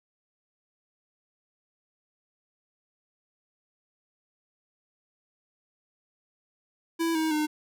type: tone with pitch steps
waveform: square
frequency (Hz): 331.1 / 317.4 / 304.3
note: E4 / D#4 / D#4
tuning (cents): +8 / +35 / -38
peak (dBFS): -25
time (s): 6.99-7.47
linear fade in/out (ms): 20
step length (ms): 160
effects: none